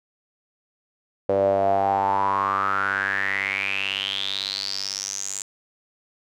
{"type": "tone with band-pass filter sweep", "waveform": "sawtooth", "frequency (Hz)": 98, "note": "G2", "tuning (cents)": 0, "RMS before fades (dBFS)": -24, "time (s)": [1.29, 5.42], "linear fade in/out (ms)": 0, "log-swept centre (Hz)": [530, 7400], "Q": 9.2, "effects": []}